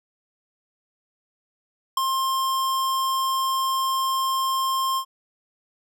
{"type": "tone with ADSR envelope", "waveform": "square", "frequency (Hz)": 1060, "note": "C6", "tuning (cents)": 22, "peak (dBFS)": -17, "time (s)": [1.97, 5.05], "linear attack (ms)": 4, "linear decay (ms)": 10, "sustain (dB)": -5, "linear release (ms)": 77, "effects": []}